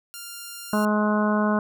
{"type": "tone", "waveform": "5% pulse", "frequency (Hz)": 1396.9, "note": "F6", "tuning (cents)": 0, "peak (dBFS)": -24, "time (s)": [0.14, 0.85], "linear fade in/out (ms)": 0}
{"type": "harmonic tone", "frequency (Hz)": 210.9, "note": "G#3", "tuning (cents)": 27, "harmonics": [1, 2, 3, 4, 5, 6, 7], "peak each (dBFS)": [-21, -30, -27, -33, -28, -33, -31], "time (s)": [0.73, 1.59], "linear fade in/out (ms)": 2}
{"effects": []}